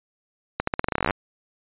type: accelerating click train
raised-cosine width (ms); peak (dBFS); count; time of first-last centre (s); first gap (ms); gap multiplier
0.5; -7; 17; 0.6-1.108; 74; 0.87
effects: resampled to 8000 Hz